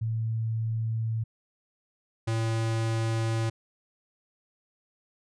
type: tone pair in turn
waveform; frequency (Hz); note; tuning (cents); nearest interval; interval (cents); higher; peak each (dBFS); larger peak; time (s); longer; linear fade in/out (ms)
sine / square; 112.3 / 113.02; A2 / A2; +36 / +47; unison; 11; second; -26; neither; 0.01-1.24 / 2.27-3.5; neither; 10
effects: resampled to 22050 Hz